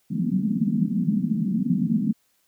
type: band-pass noise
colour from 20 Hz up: white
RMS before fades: -23 dBFS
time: 0.1-2.13 s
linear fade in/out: 20 ms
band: 170 to 230 Hz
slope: 48 dB/octave
effects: white hiss -67 dBFS RMS until 2.47 s